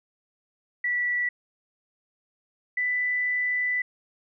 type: tone pair in turn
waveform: sine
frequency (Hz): 1955 / 1988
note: B6 / B6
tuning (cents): -18 / +11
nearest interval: unison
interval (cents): 29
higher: second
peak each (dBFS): -23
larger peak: neither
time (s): 0.84-1.29 / 2.77-3.82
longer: second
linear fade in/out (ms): 5
effects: none